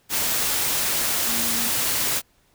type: tone in noise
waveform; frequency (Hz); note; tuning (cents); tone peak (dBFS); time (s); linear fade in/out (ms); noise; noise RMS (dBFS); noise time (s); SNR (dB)
sine; 233.1; A#3; 0; -32; 1.26-1.71; 50; white; -23; 0.09-2.22; -12
effects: pink hiss -62 dBFS RMS until 2.54 s